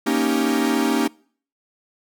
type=chord; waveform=45% pulse; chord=Eb dominant seventh; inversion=second; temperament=equal; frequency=233.1 / 277.2 / 311.1 / 392 Hz; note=Bb3 / Db4 / Eb4 / G4; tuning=0 / 0 / 0 / 0 cents; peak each=-23 / -22 / -24 / -26 dBFS; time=0.06-1.08 s; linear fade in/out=10 ms; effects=noise-tail reverb RT60 0.5 s tail -25 dB re dry